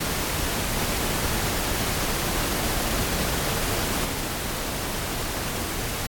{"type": "noise with level steps", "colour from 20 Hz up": "pink", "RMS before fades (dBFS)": [-26, -29], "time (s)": [0, 6.07], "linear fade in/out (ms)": 10, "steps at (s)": 4.04, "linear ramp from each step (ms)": 20, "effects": ["AAC 64 kbps"]}